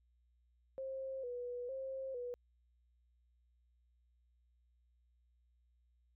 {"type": "tone with vibrato", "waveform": "sine", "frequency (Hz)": 510, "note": "C5", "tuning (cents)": -44, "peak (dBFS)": -40, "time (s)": [0.78, 2.34], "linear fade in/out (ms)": 0, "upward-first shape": "square", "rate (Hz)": 1.1, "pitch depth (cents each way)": 73, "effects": ["added 60 Hz sine -70 dBFS peak until 6.15 s"]}